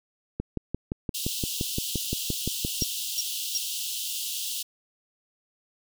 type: click train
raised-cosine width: 3 ms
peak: -15 dBFS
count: 15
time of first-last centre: 0.4-2.822 s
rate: 5.78 Hz
type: high-pass noise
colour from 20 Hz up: pink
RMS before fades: -32 dBFS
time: 1.14-4.63 s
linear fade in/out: 10 ms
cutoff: 2800 Hz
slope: 96 dB/octave
type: tone bursts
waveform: sine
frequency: 5600 Hz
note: F8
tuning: 4 cents sharp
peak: -24 dBFS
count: 3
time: 2.81-3.577 s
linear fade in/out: 2 ms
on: 29 ms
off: 340 ms
effects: none